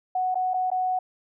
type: tone with dropouts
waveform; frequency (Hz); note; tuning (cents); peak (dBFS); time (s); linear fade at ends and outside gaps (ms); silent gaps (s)
sine; 740; F#5; 0; -22; 0.15-0.99; 5; 0.345-0.354 / 0.536-0.541 / 0.703-0.715
effects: none